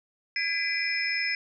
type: tone cluster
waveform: sine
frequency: 1645 / 2015 / 2358 / 2441 / 5180 Hz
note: G#6 / B6 / D7 / D#7 / E8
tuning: -17 / +34 / +6 / -34 / -31 cents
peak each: -36 / -29 / -32 / -36 / -32 dBFS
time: 0.36-1.35 s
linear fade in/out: 2 ms
effects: none